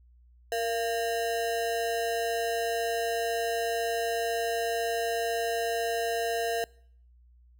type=ring-modulated tone; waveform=square; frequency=575 Hz; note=D5; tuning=37 cents flat; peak=-25 dBFS; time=0.52-6.64 s; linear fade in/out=0 ms; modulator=111 Hz; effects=noise-tail reverb RT60 0.6 s tail -24 dB re dry + added 60 Hz sine -55 dBFS peak until 7.59 s